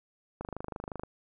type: click train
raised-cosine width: 1 ms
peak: -23 dBFS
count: 17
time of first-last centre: 0.41-1.035 s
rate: 25.6 Hz
effects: none